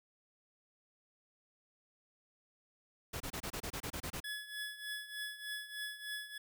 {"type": "noise bursts", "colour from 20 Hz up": "pink", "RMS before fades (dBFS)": -41, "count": 11, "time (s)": [3.13, 4.203], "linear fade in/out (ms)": 10, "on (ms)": 73, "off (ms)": 27}
{"type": "tone with tremolo", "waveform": "25% pulse", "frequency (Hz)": 1700, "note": "G#6", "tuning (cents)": 40, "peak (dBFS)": -34, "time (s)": [4.24, 6.38], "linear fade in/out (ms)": 5, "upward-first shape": "triangle", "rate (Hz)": 3.3, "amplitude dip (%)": 80}
{"effects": []}